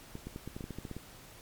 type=clicks; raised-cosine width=3 ms; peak=-27 dBFS; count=12; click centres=0.154 / 0.27 / 0.361 / 0.476 / 0.565 / 0.608 / 0.641 / 0.707 / 0.786 / 0.852 / 0.913 / 0.966 s; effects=pink hiss -53 dBFS RMS until 1.41 s + MP3 96 kbps